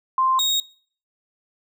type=tone pair in turn; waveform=sine / 35% pulse; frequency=1046.5 / 3756 Hz; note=C6 / A#7; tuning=0 / +12 cents; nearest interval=octave + minor seventh; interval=2212 cents; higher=second; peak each=-16 dBFS; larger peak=neither; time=0.18-0.39 / 0.39-0.6 s; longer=neither; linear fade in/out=2 ms; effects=noise-tail reverb RT60 0.5 s tail -23 dB re dry